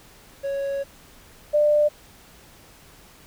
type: tone pair in turn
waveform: triangle / sine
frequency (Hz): 554.4 / 595.4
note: C#5 / D5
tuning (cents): 0 / +24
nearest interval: minor second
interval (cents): 124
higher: second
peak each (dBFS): -22 / -15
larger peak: second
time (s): 0.43-0.84 / 1.53-1.89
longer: first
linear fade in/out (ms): 20
effects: pink hiss -50 dBFS RMS until 3.26 s